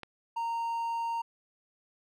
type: click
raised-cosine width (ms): 0.3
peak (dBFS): -25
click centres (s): 0.033
type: tone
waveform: triangle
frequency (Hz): 925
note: A#5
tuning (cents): -14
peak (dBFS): -28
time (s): 0.36-1.22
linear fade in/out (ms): 10
effects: none